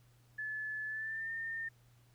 sine tone with pitch glide, 1727 to 1815 Hz, A6 to A#6, -33 to -47 cents, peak -37 dBFS, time 0.38-1.69 s, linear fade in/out 10 ms, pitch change +86 cents, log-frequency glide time 0.87-1.31 s, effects added 120 Hz sine -63 dBFS peak until 2.14 s + pink hiss -71 dBFS RMS until 2.14 s

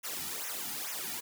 white noise with flanger, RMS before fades -38 dBFS, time 0.03-1.21 s, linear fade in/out 20 ms, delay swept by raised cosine 0.22 to 1.92 ms, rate 2.3 Hz, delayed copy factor -0.9, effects none

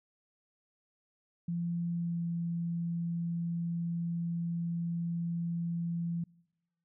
sine tone with pitch glide, 171.2 to 169.63 Hz, F3 to E3, -34 to +50 cents, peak -31 dBFS, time 1.48-6.24 s, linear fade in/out 5 ms, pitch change -16 cents, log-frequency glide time 1.91-2.24 s, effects noise-tail reverb RT60 1.0 s tail -26 dB re dry

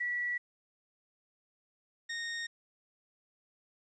sine / sawtooth tone pair in turn, 1945 / 1853.2 Hz, B6 / A#6, -27 / -11 cents, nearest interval minor second, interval 84 cents, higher first, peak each -31 / -32 dBFS, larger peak first, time 0-0.38 / 2.09-2.47 s, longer neither, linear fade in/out 10 ms, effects resampled to 16000 Hz + 11-bit

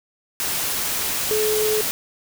sine tone in noise, 428.8 Hz, A4, 45 cents flat, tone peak -19 dBFS, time 1.31-1.81 s, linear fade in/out 0 ms, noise white, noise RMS -24 dBFS, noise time 0.4-1.91 s, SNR +2 dB, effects none

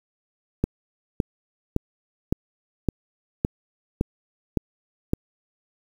click train, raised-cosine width 3 ms, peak -7 dBFS, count 9, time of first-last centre 0.64-5.134 s, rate 1.78 Hz, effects 7-bit

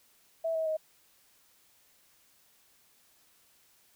sine tone with pitch steps, 655 / 641.5 / 628.3 Hz, E5 / E5 / D#5, -11 / -47 / +17 cents, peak -28 dBFS, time 0.44-0.77 s, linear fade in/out 10 ms, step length 110 ms, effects white hiss -65 dBFS RMS until 3.95 s

